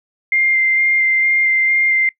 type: tone with vibrato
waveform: sine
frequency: 2100 Hz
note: C7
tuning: 6 cents sharp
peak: -12 dBFS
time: 0.32-2.09 s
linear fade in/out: 2 ms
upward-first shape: square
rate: 2.2 Hz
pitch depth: 9 cents each way
effects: noise-tail reverb RT60 0.1 s tail -21 dB re dry